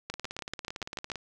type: two click trains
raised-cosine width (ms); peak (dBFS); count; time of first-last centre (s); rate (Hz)
0.2; -17 / -20; 8 / 19; 0.1-1.117 / 0.14-1.157; 6.88 / 17.7
effects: none